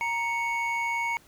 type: tone pair together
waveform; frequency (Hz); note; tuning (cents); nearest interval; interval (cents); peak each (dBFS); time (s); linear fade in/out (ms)
triangle; 935.4 / 2217; A#5 / C#7; +6 / 0; octave + minor third; 1494; -27 / -27; 0.01-1.17; 0
effects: pink hiss -57 dBFS RMS until 1.27 s